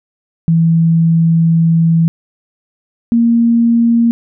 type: tone pair in turn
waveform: sine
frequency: 164.81 / 233.1 Hz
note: E3 / A#3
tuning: 0 / 0 cents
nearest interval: tritone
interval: 600 cents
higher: second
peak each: -7 dBFS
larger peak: neither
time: 0.48-2.08 / 3.12-4.11 s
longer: first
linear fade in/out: 0 ms
effects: none